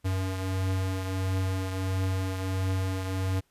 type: beating tone pair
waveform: square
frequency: 94.2 / 95.7 Hz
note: F#2 / G2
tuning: +32 / -41 cents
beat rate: 1.5 Hz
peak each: -28 / -37 dBFS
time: 0.04-3.41 s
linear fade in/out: 20 ms
effects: pink hiss -70 dBFS RMS until 3.5 s + resampled to 32000 Hz